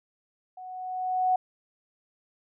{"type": "tone with level ramp", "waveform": "sine", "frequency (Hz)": 740, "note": "F#5", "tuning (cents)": 0, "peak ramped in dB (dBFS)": [-40, -19], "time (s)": [0.57, 1.36], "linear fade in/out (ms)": 5, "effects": []}